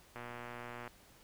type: click train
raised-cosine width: 0.5 ms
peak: -30 dBFS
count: 87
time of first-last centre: 0.16-0.877 s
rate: 120 Hz
effects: pink hiss -62 dBFS RMS until 1.23 s